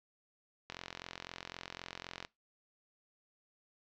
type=click train; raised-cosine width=0.2 ms; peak=-24 dBFS; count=69; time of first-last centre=0.7-2.249 s; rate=43.9 Hz; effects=noise-tail reverb RT60 0.2 s tail -21 dB re dry + low-pass 5000 Hz 12 dB/octave